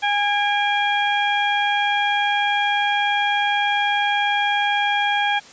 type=harmonic tone with a mistuned harmonic; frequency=820 Hz; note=G#5; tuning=22 cents flat; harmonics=1 / 2 / 3 / 4; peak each=-20 / -23 / -25 / -26 dBFS; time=0.02-5.4 s; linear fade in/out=20 ms; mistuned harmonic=3; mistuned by=-56 cents; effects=white hiss -44 dBFS RMS until 5.52 s + resampled to 16000 Hz